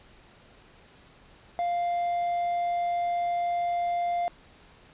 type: tone with quantisation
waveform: triangle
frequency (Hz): 698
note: F5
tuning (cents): -1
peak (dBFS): -23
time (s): 1.59-4.28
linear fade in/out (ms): 0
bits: 8
effects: pink hiss -55 dBFS RMS until 4.93 s + resampled to 8000 Hz